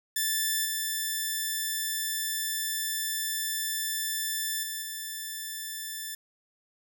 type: tone with level steps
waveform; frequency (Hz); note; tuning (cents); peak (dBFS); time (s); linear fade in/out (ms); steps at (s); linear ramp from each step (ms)
5% pulse; 1760; A6; 0; -15 / -18 / -22 / -24; 0.16-6.15; 5; 0.65 / 4.63 / 4.82; 2
effects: none